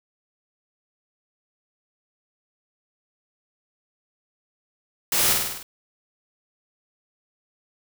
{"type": "noise with echo", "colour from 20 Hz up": "white", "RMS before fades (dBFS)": -22, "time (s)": [5.12, 5.33], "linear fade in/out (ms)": 2, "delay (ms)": 50, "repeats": 6, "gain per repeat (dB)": -3, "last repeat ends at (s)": 5.63, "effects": []}